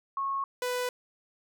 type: tone pair in turn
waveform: sine / sawtooth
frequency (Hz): 1095 / 496.3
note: C#6 / B4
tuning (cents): -22 / +8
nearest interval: octave + major second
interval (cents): 1370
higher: first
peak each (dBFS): -28 / -25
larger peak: second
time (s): 0.17-0.44 / 0.62-0.89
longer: neither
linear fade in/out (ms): 2
effects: none